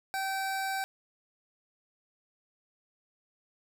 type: tone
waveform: 25% pulse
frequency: 773 Hz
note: G5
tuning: 24 cents flat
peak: -27 dBFS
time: 0.14-0.84 s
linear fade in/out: 0 ms
effects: none